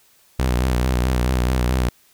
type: tone with vibrato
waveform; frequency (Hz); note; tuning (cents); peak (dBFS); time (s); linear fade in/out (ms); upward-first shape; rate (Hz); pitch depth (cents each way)
sawtooth; 62.5; B1; +21; -13; 0.39-1.89; 5; sine; 4.6; 65
effects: white hiss -56 dBFS RMS until 2.13 s